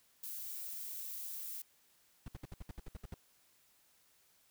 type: noise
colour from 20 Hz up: violet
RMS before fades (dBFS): -44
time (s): 0.23-1.62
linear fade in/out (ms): 5
type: noise bursts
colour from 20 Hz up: brown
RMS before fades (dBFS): -44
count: 11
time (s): 2.26-3.141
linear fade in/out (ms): 2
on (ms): 21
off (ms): 65
effects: white hiss -70 dBFS RMS until 4.5 s